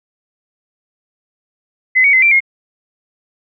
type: tone with pitch steps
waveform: sine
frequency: 2035 / 2240 / 2053 / 2353 / 2146 Hz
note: C7 / C#7 / C7 / D7 / C7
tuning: -49 / +18 / -33 / +3 / +43 cents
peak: -7 dBFS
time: 1.95-2.405 s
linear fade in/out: 20 ms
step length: 91 ms
effects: none